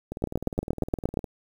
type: two click trains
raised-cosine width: 2 ms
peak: -10 / -20 dBFS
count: 9 / 23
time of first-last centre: 0.24-1.172 / 0.12-1.242 s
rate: 8.58 / 19.6 Hz
effects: 8-bit